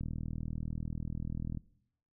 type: click train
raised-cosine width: 5 ms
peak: -26 dBFS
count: 64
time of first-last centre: 0.01-1.573 s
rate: 40.3 Hz
effects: noise-tail reverb RT60 0.7 s tail -19 dB re dry